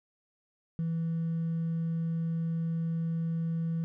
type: tone with hard clipping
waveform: triangle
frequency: 164.81 Hz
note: E3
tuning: in tune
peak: -28 dBFS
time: 0.79-3.84 s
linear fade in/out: 0 ms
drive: 2 dB
effects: none